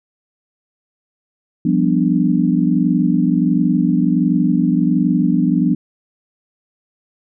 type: chord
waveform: sine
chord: G dominant seventh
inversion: third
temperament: equal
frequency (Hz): 174.61 / 196 / 246.9 / 293.7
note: F3 / G3 / B3 / D4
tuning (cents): 0 / 0 / 0 / 0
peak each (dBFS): -17 / -19 / -17 / -18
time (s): 1.65-5.75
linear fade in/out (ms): 5
effects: none